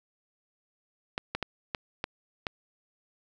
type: clicks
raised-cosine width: 0.3 ms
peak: -14 dBFS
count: 6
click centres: 1.179 / 1.35 / 1.427 / 1.748 / 2.041 / 2.468 s
effects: none